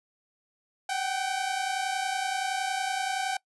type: tone pair together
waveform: sawtooth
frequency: 753.3 / 784 Hz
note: F#5 / G5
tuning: +31 / 0 cents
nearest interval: minor second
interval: 69 cents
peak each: -27 dBFS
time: 0.89-3.37 s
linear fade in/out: 5 ms
effects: noise-tail reverb RT60 0.1 s tail -23 dB re dry + resampled to 24000 Hz